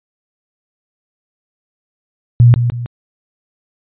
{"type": "tone with echo", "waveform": "sine", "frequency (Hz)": 120, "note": "B2", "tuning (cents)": -49, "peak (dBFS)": -3, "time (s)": [2.4, 2.54], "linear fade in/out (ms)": 0, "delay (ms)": 160, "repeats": 2, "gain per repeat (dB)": -8, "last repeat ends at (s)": 2.86, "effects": ["resampled to 8000 Hz"]}